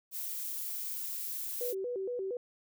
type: noise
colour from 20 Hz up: violet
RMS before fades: -38 dBFS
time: 0.11-1.75 s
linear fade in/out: 50 ms
type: tone with vibrato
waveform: sine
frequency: 433.5 Hz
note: A4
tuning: 26 cents flat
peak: -33 dBFS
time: 1.61-2.37 s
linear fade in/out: 2 ms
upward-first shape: square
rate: 4.3 Hz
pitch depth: 210 cents each way
effects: none